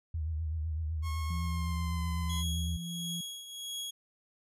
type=tone with vibrato; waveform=sine; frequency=79 Hz; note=D#2; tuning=27 cents sharp; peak=-31 dBFS; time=0.14-2.77 s; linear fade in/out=5 ms; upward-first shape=triangle; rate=7.9 Hz; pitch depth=89 cents each way
type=tone with pitch glide; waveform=sawtooth; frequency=1085 to 1024.1 Hz; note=C#6 to C6; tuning=-37 to -37 cents; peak=-37 dBFS; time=1.02-2.44 s; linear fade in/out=50 ms; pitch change=-100 cents; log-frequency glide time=1.38-2.05 s
type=tone; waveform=sine; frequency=170 Hz; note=F3; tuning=46 cents flat; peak=-37 dBFS; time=1.3-3.21 s; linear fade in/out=5 ms
type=tone with tremolo; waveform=sawtooth; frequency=3322 Hz; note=G#7; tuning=in tune; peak=-32 dBFS; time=2.29-3.91 s; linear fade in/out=10 ms; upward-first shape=triangle; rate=1.5 Hz; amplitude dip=70%
effects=resampled to 32000 Hz